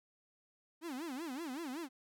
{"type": "tone with vibrato", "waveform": "45% pulse", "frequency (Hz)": 293, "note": "D4", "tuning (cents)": -4, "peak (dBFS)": -40, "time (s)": [0.81, 1.89], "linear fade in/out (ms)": 50, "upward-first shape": "sine", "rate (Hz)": 5.3, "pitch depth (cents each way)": 280, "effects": []}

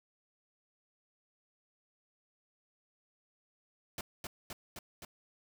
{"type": "noise with echo", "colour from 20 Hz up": "pink", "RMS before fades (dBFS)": -40, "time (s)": [3.98, 4.01], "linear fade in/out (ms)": 2, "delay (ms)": 260, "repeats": 4, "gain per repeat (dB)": -2, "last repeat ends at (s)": 5.05, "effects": []}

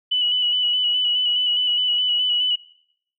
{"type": "tone with vibrato", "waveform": "sine", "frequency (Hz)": 2960, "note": "F#7", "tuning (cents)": 0, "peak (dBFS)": -17, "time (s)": [0.11, 2.56], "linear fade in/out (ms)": 10, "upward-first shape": "square", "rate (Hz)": 4.8, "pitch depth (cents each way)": 22, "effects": ["noise-tail reverb RT60 0.7 s tail -22 dB re dry"]}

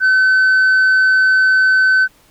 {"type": "tone", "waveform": "sine", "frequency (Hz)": 1523, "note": "F#6", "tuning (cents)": 50, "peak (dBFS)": -6, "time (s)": [0, 2.08], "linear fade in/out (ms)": 50, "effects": ["tanh soft clip ceiling -8 dBFS", "pink hiss -51 dBFS RMS until 2.3 s"]}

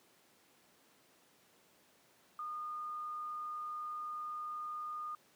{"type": "tone", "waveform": "sine", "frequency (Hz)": 1222, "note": "D#6", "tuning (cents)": -32, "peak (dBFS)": -39, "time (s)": [2.39, 5.15], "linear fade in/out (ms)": 2, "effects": ["pink hiss -67 dBFS RMS until 5.35 s", "high-pass 200 Hz 12 dB/octave"]}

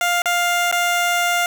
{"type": "tone with dropouts", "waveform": "15% pulse", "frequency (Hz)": 701, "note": "F5", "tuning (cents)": 6, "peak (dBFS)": -10, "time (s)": [0.01, 1.46], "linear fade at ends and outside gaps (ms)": 1, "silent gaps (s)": [[0.22, 0.257], [0.714, 0.725]], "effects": ["8-bit"]}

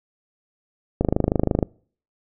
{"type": "click train", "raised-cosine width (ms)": 2, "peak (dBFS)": -5, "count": 17, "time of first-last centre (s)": [1.01, 1.628], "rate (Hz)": 25.9, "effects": ["noise-tail reverb RT60 0.5 s tail -26 dB re dry"]}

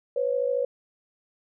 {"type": "tone pair together", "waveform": "sine", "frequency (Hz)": [496.4, 550], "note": ["B4", "C#5"], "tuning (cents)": [9, -14], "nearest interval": "major second", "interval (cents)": 177, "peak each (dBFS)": [-25, -26], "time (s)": [0.16, 0.65], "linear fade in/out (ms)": 5, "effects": []}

